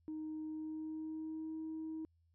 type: tone with pitch glide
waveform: sine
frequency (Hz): 311.1 to 317.5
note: D#4 to D#4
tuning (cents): 0 to +35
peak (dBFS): -39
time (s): 0.08-2.05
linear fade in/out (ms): 0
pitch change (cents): +35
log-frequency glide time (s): 0.46-1.56
effects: tanh soft clip ceiling -37 dBFS + added 83 Hz sine -70 dBFS peak until 2.34 s